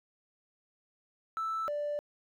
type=tone pair in turn; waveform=triangle; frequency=1318.5 / 587.3 Hz; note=E6 / D5; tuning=0 / 0 cents; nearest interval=octave + major second; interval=1400 cents; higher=first; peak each=-28 dBFS; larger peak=neither; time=1.37-1.68 / 1.68-1.99 s; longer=neither; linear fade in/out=0 ms; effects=tanh soft clip ceiling -28 dBFS